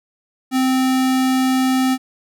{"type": "tone", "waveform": "square", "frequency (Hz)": 260, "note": "C4", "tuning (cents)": -11, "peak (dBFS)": -15, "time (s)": [0.51, 1.98], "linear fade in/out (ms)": 50, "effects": []}